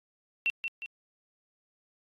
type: tone with echo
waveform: sine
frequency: 2710 Hz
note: E7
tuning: 47 cents sharp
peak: -24 dBFS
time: 0.46-0.5 s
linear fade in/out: 0 ms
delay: 180 ms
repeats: 2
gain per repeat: -6 dB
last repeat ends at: 0.86 s
effects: AAC 32 kbps